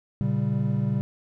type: chord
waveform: triangle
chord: G diminished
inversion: first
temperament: equal with one note detuned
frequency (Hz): 116.2 / 138.59 / 196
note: Bb2 / Db3 / G3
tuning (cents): -5 / 0 / 0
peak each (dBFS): -25 / -24 / -25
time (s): 0.21-1.01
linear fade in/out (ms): 0
effects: none